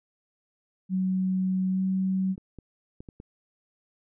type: tone with pitch glide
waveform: sine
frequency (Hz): 187.1 to 189.16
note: F#3 to F#3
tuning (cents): +20 to +39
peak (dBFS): -23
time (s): 0.89-2.36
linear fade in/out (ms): 50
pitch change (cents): +19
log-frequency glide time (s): 1.69-1.82
type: clicks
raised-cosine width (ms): 3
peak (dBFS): -29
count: 5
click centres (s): 2.379 / 2.587 / 3.005 / 3.088 / 3.201
effects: none